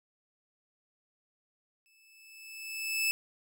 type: tone with exponential growth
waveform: sawtooth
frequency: 2622 Hz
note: E7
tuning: 10 cents flat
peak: -22 dBFS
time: 1.86-3.11 s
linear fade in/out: 0 ms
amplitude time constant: 270 ms
effects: none